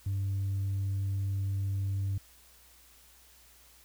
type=tone with tanh clipping; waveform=triangle; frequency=98 Hz; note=G2; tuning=in tune; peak=-29 dBFS; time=0.06-2.18 s; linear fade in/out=5 ms; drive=6 dB; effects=added 60 Hz sine -63 dBFS peak until 3.84 s + white hiss -59 dBFS RMS until 3.84 s